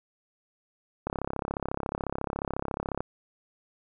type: click train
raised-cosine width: 1 ms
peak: -16 dBFS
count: 67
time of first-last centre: 1.07-3.005 s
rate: 34.1 Hz
effects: none